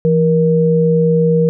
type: tone pair together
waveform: sine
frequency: 166.89 / 472.3 Hz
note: E3 / A#4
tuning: +22 / +23 cents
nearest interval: octave + tritone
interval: 1801 cents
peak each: -12 dBFS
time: 0.05-1.49 s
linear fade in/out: 0 ms
effects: none